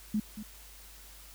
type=tone with echo; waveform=sine; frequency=212.8 Hz; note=G#3; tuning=42 cents sharp; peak=-26 dBFS; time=0.14-0.2 s; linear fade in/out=5 ms; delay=230 ms; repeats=1; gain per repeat=-12 dB; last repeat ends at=0.43 s; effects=added 50 Hz sine -53 dBFS peak until 1.34 s + white hiss -53 dBFS RMS until 1.34 s